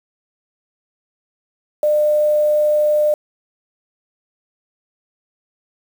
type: tone with quantisation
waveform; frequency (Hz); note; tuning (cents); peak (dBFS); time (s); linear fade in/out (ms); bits
sine; 601; D5; +40; -12; 1.83-3.14; 2; 6
effects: none